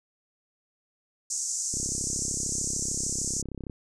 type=band-pass noise; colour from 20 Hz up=white; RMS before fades=-31 dBFS; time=1.3-3.42 s; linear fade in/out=5 ms; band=6000 to 7900 Hz; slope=48 dB/octave
type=click train; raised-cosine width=3 ms; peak=-24 dBFS; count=66; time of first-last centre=1.74-3.698 s; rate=33.2 Hz
effects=none